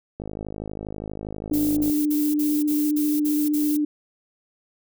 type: click train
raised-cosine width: 2 ms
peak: -19 dBFS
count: 90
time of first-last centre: 0.2-1.898 s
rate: 52.4 Hz
type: tone with vibrato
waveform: sine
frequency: 298.5 Hz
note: D4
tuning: 28 cents sharp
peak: -19 dBFS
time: 1.51-3.85 s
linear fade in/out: 5 ms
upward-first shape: sine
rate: 15 Hz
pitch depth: 15 cents each way
type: noise bursts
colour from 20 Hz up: violet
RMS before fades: -31 dBFS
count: 8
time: 1.53-3.772 s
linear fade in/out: 10 ms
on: 240 ms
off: 46 ms
effects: none